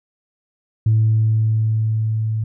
sine tone with level ramp, 110 Hz, A2, in tune, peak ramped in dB -10 to -18 dBFS, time 0.86-2.44 s, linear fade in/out 5 ms, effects tanh soft clip ceiling -8 dBFS

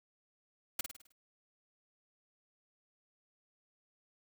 white noise with echo, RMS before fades -34 dBFS, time 0.79-0.81 s, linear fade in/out 5 ms, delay 52 ms, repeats 6, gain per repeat -6 dB, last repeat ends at 1.122 s, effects none

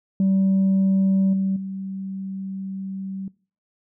sine tone with level steps, 192.5 Hz, G3, 31 cents flat, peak -14 / -19 / -28 dBFS, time 0.2-3.28 s, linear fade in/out 2 ms, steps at 1.33 / 1.56 s, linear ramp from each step 5 ms, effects noise-tail reverb RT60 0.4 s tail -22 dB re dry + tanh soft clip ceiling -14 dBFS

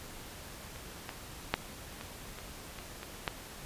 clicks, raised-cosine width 0.3 ms, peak -29 / -22 / -10 / -27 / -28 / -27 / -25 / -14 dBFS, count 8, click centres 0.76 / 1.092 / 1.54 / 2.011 / 2.387 / 2.788 / 3.031 / 3.278 s, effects pink hiss -47 dBFS RMS until 3.65 s + resampled to 32000 Hz

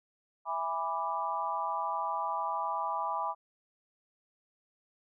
sine chord, E dominant seventh, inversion none, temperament equal with one note detuned, 659.3 / 820.6 / 987.8 / 1174.7 Hz, E5 / G#5 / B5 / D6, 0 / -21 / 0 / 0 cents, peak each -40 / -36 / -34 / -36 dBFS, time 0.45-3.35 s, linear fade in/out 50 ms, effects none

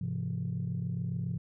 sine chord, F minor, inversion first, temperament equal with one note detuned, 103.83 / 130.81 / 171.42 Hz, Ab2 / C3 / F3, 0 / 0 / -32 cents, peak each -36 / -34 / -34 dBFS, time 0.01-1.38 s, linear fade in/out 5 ms, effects tanh soft clip ceiling -25 dBFS

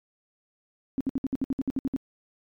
sine tone bursts, 267.2 Hz, C4, 36 cents sharp, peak -23 dBFS, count 12, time 0.98-1.963 s, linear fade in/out 0 ms, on 26 ms, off 61 ms, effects MP3 96 kbps

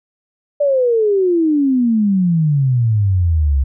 sine exponential sweep, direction down, 590 to 65.41 Hz, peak -11 dBFS, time 0.6-3.64 s, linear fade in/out 10 ms, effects none

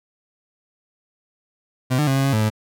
30% pulse tone with pitch steps, 128.2 / 149.9 / 134.8 / 135.8 / 137.4 / 108.6 / 107.9 Hz, C3 / D3 / C#3 / C#3 / C#3 / A2 / A2, -35 / +36 / -48 / -35 / -15 / -22 / -33 cents, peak -14 dBFS, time 1.9-2.502 s, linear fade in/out 20 ms, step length 86 ms, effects none

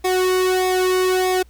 sawtooth tone with flanger, 370 Hz, F#4, in tune, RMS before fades -18 dBFS, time 0.04-1.43 s, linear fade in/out 10 ms, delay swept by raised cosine 0.68 to 1.51 ms, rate 1.6 Hz, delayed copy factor -0.8, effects added 60 Hz sine -45 dBFS peak until 1.49 s + pink hiss -58 dBFS RMS until 1.49 s

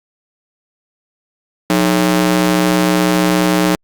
sawtooth ring-modulated tone, 244.8 Hz, B3, 15 cents flat, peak -4 dBFS, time 1.7-3.75 s, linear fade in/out 0 ms, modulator 65.5 Hz, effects Opus 48 kbps

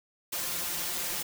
white noise with comb filter, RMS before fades -33 dBFS, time 0.32-1.23 s, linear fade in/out 10 ms, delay 5.7 ms, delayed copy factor +0.85, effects none

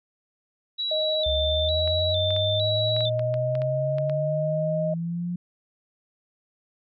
sine tone with vibrato, 3729 Hz, A#7, in tune, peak -25 dBFS, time 0.78-3.1 s, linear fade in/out 20 ms, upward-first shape square, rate 1.1 Hz, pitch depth 79 cents each way
sine tone, 622.3 Hz, D#5, in tune, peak -24 dBFS, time 0.91-4.94 s, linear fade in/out 5 ms
sine linear sweep, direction up, 68.4 to 177.2 Hz, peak -26 dBFS, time 1.26-5.36 s, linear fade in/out 5 ms
clicks, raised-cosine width 0.3 ms, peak -23 dBFS, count 11, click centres 1.876 / 2.306 / 2.364 / 2.965 / 3.007 / 3.194 / 3.341 / 3.553 / 3.619 / 3.984 / 4.097 s
effects none

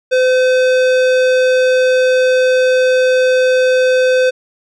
sine tone with tanh clipping, 511 Hz, C5, 41 cents flat, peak -11 dBFS, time 0.11-4.31 s, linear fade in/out 20 ms, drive 18 dB, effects none

